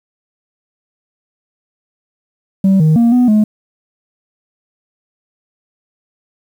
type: tone with pitch steps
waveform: sine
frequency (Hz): 192.8 / 156.5 / 234 / 247.5 / 213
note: G3 / D#3 / A#3 / B3 / G#3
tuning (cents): -28 / +10 / +7 / +4 / +44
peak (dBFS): -4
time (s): 2.64-3.44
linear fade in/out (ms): 5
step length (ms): 160
effects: tanh soft clip ceiling -6 dBFS + 7-bit